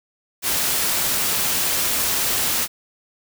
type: noise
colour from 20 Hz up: white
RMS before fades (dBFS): -21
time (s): 0.42-2.68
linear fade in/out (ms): 50
effects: none